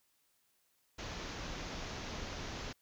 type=low-pass noise; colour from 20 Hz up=pink; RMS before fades=-43 dBFS; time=0.98-2.73 s; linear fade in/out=10 ms; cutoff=6700 Hz; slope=96 dB/octave; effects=white hiss -75 dBFS RMS until 2.81 s